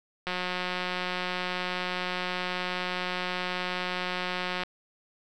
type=click train; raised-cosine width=0.3 ms; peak=-15 dBFS; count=791; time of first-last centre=0.27-4.635 s; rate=181 Hz; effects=none